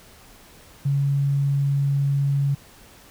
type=tone; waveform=sine; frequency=140 Hz; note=C#3; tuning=18 cents sharp; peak=-18 dBFS; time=0.85-2.55 s; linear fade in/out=10 ms; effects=pink hiss -49 dBFS RMS until 3.1 s